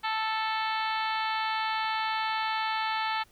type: harmonic tone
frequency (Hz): 439.8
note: A4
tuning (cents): -1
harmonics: 2 / 3 / 4 / 5 / 6 / 7 / 8 / 9 / 10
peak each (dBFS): -30 / -34 / -36 / -38 / -40 / -41 / -42 / -43 / -44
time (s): 0.03-3.24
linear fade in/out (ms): 20
effects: pink hiss -62 dBFS RMS until 3.31 s